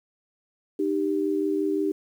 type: tone pair together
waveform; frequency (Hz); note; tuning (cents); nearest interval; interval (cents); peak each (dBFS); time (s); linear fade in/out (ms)
sine; 306.4 / 392.1; D#4 / G4; -27 / 0; major third; 427; -25; 0.79-1.92; 5
effects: 9-bit